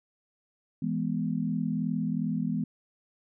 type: chord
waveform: sine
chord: E major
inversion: none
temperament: equal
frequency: 164.81 / 207.7 / 246.9 Hz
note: E3 / G#3 / B3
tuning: 0 / 0 / 0 cents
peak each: -31 dBFS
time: 0.82-2.64 s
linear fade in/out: 5 ms
effects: none